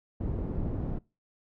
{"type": "low-pass noise", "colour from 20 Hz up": "pink", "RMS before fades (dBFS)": -32, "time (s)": [0.2, 0.99], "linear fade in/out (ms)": 10, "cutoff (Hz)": 370, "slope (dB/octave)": 12, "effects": ["noise-tail reverb RT60 0.3 s tail -24 dB re dry"]}